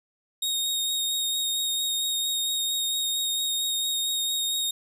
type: tone with vibrato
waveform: sawtooth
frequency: 3729 Hz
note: A#7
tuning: in tune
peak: -22 dBFS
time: 0.42-4.71 s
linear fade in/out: 5 ms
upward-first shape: sine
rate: 4.4 Hz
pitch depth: 14 cents each way
effects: none